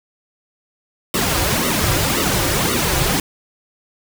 pink noise with flanger, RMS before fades -18 dBFS, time 1.14-3.2 s, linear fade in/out 2 ms, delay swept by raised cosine 1.2 to 4.7 ms, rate 1.9 Hz, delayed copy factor -0.9, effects none

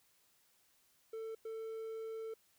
triangle tone bursts at uneven times, 445.7 Hz, A4, 22 cents sharp, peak -39 dBFS, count 2, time 1.13-1.35 / 1.45-2.34 s, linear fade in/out 5 ms, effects white hiss -72 dBFS RMS until 2.58 s

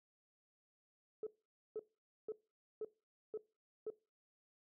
sine tone bursts, 433.1 Hz, A4, 27 cents flat, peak -38 dBFS, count 6, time 1.23-3.902 s, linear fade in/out 2 ms, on 37 ms, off 490 ms, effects noise-tail reverb RT60 0.3 s tail -20 dB re dry + tanh soft clip ceiling -35 dBFS

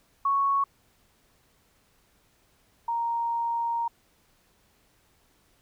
sine tone pair in turn, 1108.7 / 932.3 Hz, C#6 / A#5, 0 / 0 cents, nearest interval minor third, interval 300 cents, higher first, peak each -21 / -25 dBFS, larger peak first, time 0.25-0.64 / 2.88-3.88 s, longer second, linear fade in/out 5 ms, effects pink hiss -65 dBFS RMS until 5.61 s

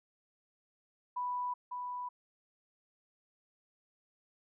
sine tone with echo, 987.8 Hz, B5, in tune, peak -33 dBFS, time 1.16-1.54 s, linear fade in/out 10 ms, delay 550 ms, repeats 1, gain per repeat -4 dB, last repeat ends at 2.09 s, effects none

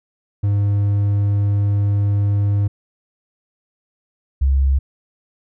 triangle / sine tone pair in turn, 101.5 / 67.74 Hz, G#2 / C#2, -39 / -39 cents, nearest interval perfect fifth, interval 700 cents, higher first, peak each -12 dBFS, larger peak neither, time 0.43-2.68 / 4.41-4.79 s, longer first, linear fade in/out 10 ms, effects none

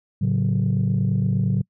sine chord, F# minor, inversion first, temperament equal, 110 / 138.59 / 185 Hz, A2 / C#3 / F#3, 0 / 0 / 0 cents, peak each -21 dBFS, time 0.21-1.62 s, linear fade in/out 10 ms, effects noise-tail reverb RT60 0.1 s tail -26 dB re dry + tanh soft clip ceiling -13 dBFS

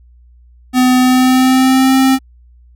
square tone with pitch glide, 253.2 to 264.4 Hz, B3 to C4, +43 to +18 cents, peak -8 dBFS, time 0.73-2.19 s, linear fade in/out 50 ms, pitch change +75 cents, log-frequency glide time 0.99-1.95 s, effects added 60 Hz sine -41 dBFS peak until 2.75 s

